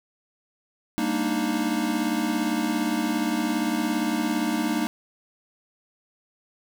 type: chord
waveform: square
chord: Eb major seventh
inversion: first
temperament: equal with one note detuned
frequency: 200.6 / 233.1 / 293.7 / 311.1 Hz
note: G3 / Bb3 / D4 / Eb4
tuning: +40 / 0 / 0 / 0 cents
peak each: -32 / -28 / -31 / -28 dBFS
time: 0.98-4.87 s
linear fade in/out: 0 ms
effects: 8-bit